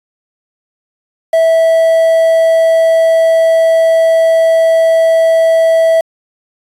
triangle tone with quantisation, 654 Hz, E5, 14 cents flat, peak -4 dBFS, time 1.33-6.01 s, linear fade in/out 5 ms, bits 5, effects resampled to 32000 Hz

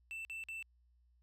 triangle tone bursts, 2665 Hz, E7, 18 cents sharp, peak -40 dBFS, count 3, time 0.11-0.626 s, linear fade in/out 0 ms, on 140 ms, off 48 ms, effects added 60 Hz sine -67 dBFS peak until 1.22 s

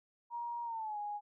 sine tone with pitch glide, 946 to 828.3 Hz, A#5 to G#5, +25 to -5 cents, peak -37 dBFS, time 0.3-1.21 s, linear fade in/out 50 ms, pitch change -230 cents, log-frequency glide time 0.64-0.98 s, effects none

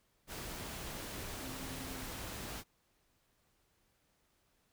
sine tone in noise, 261.6 Hz, C4, in tune, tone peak -48 dBFS, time 1.4-2.09 s, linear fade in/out 50 ms, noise pink, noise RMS -44 dBFS, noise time 0.27-2.64 s, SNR -7 dB, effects pink hiss -75 dBFS RMS until 4.72 s

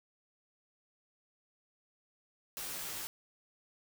white noise with comb filter, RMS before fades -41 dBFS, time 2.57-3.07 s, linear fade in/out 0 ms, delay 14 ms, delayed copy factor -0.65, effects none

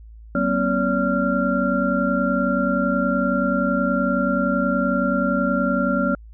sine tone cluster, 189.1 / 237.3 / 267.9 / 571 / 1382 Hz, F#3 / A#3 / C4 / D5 / F6, +38 / +31 / +41 / -49 / -19 cents, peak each -24 dBFS, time 0.35-6.15 s, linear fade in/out 2 ms, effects added 55 Hz sine -39 dBFS peak until 6.33 s

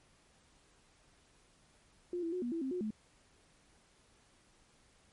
sine tone with pitch steps, 353 / 332.4 / 363.1 / 241 / 331.8 / 264.5 / 361.2 / 215 Hz, F4 / E4 / F#4 / B3 / E4 / C4 / F#4 / A3, +19 / +15 / -33 / -42 / +11 / +19 / -42 / -40 cents, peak -34 dBFS, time 2.13-2.906 s, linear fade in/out 2 ms, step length 97 ms, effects pink hiss -67 dBFS RMS until 5.12 s + MP3 48 kbps

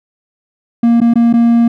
triangle tone with dropouts, 233.9 Hz, A#3, 6 cents sharp, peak -4 dBFS, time 0.83-1.68 s, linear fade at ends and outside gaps 5 ms, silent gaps 1.004-1.014 / 1.138-1.156 / 1.329-1.337 s, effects none

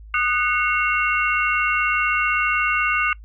sine tone cluster, 1230 / 1485 / 2177 / 2748 Hz, D#6 / F#6 / C#7 / F7, -20 / +6 / -32 / -29 cents, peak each -23 dBFS, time 0.14-3.13 s, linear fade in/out 2 ms, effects noise-tail reverb RT60 0.1 s tail -23 dB re dry + added 53 Hz sine -38 dBFS peak until 3.24 s

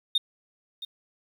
sine tone with echo, 3669 Hz, A#7, 28 cents flat, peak -18 dBFS, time 0.15-0.18 s, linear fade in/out 5 ms, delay 670 ms, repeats 1, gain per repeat -15 dB, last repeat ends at 0.85 s, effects tanh soft clip ceiling -17 dBFS + 9-bit

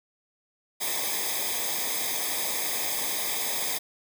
white noise with comb filter, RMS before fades -29 dBFS, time 0.8-3.79 s, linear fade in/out 20 ms, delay 0.7 ms, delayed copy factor -0.85, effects none

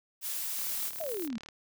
blue noise, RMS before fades -35 dBFS, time 0.21-0.92 s, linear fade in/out 50 ms
violet noise with tremolo, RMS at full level -39 dBFS, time 0.55-1.29 s, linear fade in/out 50 ms, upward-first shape sine, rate 7.6 Hz, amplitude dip 35%
click train, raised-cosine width 0.2 ms, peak -28 dBFS, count 35, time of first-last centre 0.59-1.487 s, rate 37.9 Hz
sine exponential sweep, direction down, 685 to 210.4 Hz, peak -33 dBFS, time 1-1.38 s, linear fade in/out 5 ms
effects none

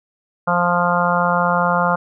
harmonic tone, 175.2 Hz, F3, 6 cents sharp, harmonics 1 / 3 / 4 / 5 / 6 / 7 / 8, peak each -22 / -22 / -22 / -22 / -22 / -22 / -22 dBFS, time 0.47-1.96 s, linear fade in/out 10 ms, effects none

